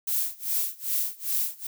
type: noise with tremolo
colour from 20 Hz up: violet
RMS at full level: -25 dBFS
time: 0.07-1.67 s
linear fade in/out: 5 ms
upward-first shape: sine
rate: 2.5 Hz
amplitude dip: 95%
effects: none